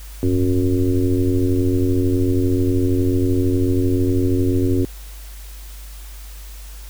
sine tone with frequency modulation, 185 Hz, F#3, in tune, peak -14 dBFS, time 0.23-4.85 s, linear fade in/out 0 ms, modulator 89.3 Hz, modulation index 2.3, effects added 50 Hz sine -33 dBFS peak until 6.89 s + white hiss -43 dBFS RMS until 6.89 s

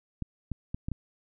clicks, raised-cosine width 5 ms, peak -20 dBFS, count 5, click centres 0.223 / 0.517 / 0.745 / 0.885 / 0.917 s, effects none

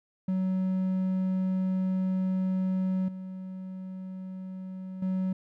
triangle tone with level steps, 187.2 Hz, F#3, 20 cents sharp, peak -23 / -34 / -24 dBFS, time 0.28-5.33 s, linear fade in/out 5 ms, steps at 3.08 / 5.02 s, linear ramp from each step 5 ms, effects none

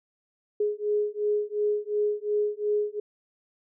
sine beating tone pair, 416.5 / 419.3 Hz, G#4 / G#4, +5 / +17 cents, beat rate 2.8 Hz, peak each -27 dBFS, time 0.6-3 s, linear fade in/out 5 ms, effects none

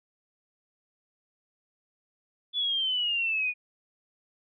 sine exponential sweep, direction down, 3464 to 2443 Hz, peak -25 dBFS, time 2.53-3.54 s, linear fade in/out 50 ms, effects none

